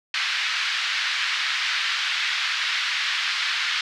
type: band-pass noise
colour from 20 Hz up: pink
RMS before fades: -25 dBFS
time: 0.14-3.81 s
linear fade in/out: 2 ms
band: 1500 to 4500 Hz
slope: 24 dB/octave
effects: none